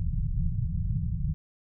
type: low-pass noise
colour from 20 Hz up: pink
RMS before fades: -28 dBFS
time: 0-1.34 s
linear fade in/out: 0 ms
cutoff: 180 Hz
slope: 96 dB/octave
effects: none